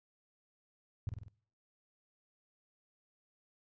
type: tone with echo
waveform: sine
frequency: 103.83 Hz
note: G#2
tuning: in tune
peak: -32 dBFS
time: 1.07-1.09 s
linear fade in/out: 0 ms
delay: 48 ms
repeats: 4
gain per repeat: -4 dB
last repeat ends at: 1.282 s
effects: noise-tail reverb RT60 0.6 s tail -26 dB re dry + resampled to 16000 Hz